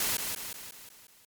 white noise with echo, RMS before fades -29 dBFS, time 0-0.17 s, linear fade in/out 2 ms, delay 180 ms, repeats 6, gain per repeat -5 dB, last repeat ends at 1.25 s, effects MP3 96 kbps

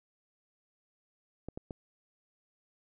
clicks, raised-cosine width 2 ms, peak -26 dBFS, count 3, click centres 1.486 / 1.575 / 1.708 s, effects none

